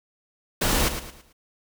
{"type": "noise with echo", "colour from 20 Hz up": "pink", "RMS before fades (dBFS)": -22, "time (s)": [0.61, 0.89], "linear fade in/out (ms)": 10, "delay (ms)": 110, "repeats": 4, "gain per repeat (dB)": -9, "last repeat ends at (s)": 1.33, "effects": []}